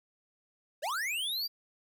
square linear sweep, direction up, 499 to 4820 Hz, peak -32 dBFS, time 0.82-1.48 s, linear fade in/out 20 ms
clicks, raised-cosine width 0.2 ms, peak -39 dBFS, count 2, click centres 0.897 / 0.95 s
effects 11-bit

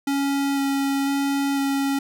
square tone with vibrato, 277.2 Hz, C#4, in tune, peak -21 dBFS, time 0.07-1.99 s, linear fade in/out 5 ms, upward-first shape square, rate 1 Hz, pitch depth 8 cents each way, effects none

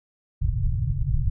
pink low-pass noise, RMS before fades -23 dBFS, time 0.41-1.3 s, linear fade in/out 10 ms, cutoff 150 Hz, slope 96 dB/octave, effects none

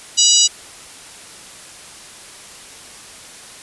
harmonic tone, 973 Hz, B5, 26 cents flat, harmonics 3 / 4 / 5 / 6 / 7 / 8, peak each -17 / -17 / -17 / -17 / -17 / -17 dBFS, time 0.17-0.48 s, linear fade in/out 20 ms, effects white hiss -38 dBFS RMS until 3.62 s + resampled to 24000 Hz

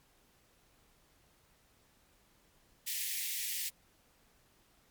white high-pass noise, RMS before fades -37 dBFS, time 2.86-3.7 s, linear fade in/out 20 ms, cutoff 1800 Hz, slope 96 dB/octave, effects pink hiss -68 dBFS RMS until 4.9 s + MP3 96 kbps

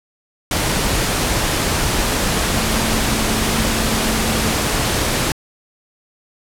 sine tone in noise, 221.9 Hz, A3, 15 cents sharp, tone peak -23 dBFS, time 2.53-4.54 s, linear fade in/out 2 ms, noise pink, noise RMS -18 dBFS, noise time 0.51-5.32 s, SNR -8 dB, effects low-pass 12000 Hz 12 dB/octave

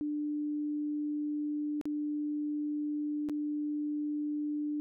sine tone with dropouts, 297.1 Hz, D4, 20 cents sharp, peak -31 dBFS, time 0.01-4.8 s, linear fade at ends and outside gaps 0 ms, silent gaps 1.813-1.855 / 3.288-3.296 s, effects none

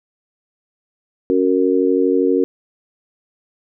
sine chord, F# major, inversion second, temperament just, 277.5 / 370 / 462.5 Hz, C#4 / F#4 / A#4, +2 / 0 / -14 cents, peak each -17 dBFS, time 1.3-2.44 s, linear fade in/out 0 ms, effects none

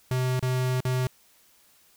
square tone with dropouts, 127.8 Hz, C3, 40 cents flat, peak -24 dBFS, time 0.11-1.07 s, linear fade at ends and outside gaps 2 ms, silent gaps 0.395-0.426 / 0.805-0.851 s, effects white hiss -60 dBFS RMS until 1.96 s

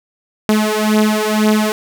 sawtooth beating tone pair, 213.2 / 215.2 Hz, G#3 / A3, +46 / -38 cents, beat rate 2 Hz, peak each -11 dBFS, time 0.49-1.72 s, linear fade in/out 0 ms, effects none

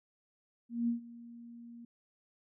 sine tone with ADSR envelope, 235.3 Hz, A#3, 16 cents sharp, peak -27 dBFS, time 0.69-1.85 s, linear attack 190 ms, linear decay 120 ms, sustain -20 dB, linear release 4 ms, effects none

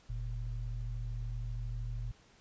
sine tone pair together, 43.65 / 116.54 Hz, F1 / A#2, 0 / 0 cents, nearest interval octave + perfect fourth, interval 1700 cents, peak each -37 / -39 dBFS, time 0.09-2.12 s, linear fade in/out 10 ms, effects pink hiss -63 dBFS RMS until 2.4 s + resampled to 16000 Hz

